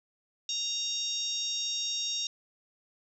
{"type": "harmonic tone", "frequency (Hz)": 932.3, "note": "A#5", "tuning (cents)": 0, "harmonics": [3, 4, 5, 6, 7, 8], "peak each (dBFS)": [-42, -33, -45, -34, -41, -47], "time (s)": [0.49, 2.27], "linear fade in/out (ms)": 2, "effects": []}